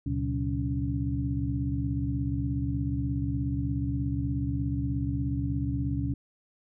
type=tone cluster; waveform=sine; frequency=72.2 / 120.9 / 137.6 / 184.1 / 280.9 Hz; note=D2 / B2 / C#3 / F#3 / C#4; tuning=-29 / -36 / -12 / -8 / +23 cents; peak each=-32 / -31 / -35 / -39 / -32 dBFS; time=0.06-6.14 s; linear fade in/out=5 ms; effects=none